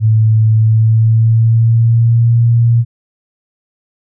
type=tone with pitch glide; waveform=sine; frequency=110 to 117.22 Hz; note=A2 to A#2; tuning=0 to +10 cents; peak=-6 dBFS; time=0-2.85 s; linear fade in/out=50 ms; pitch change=+110 cents; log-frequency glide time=0.55-2.35 s; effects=none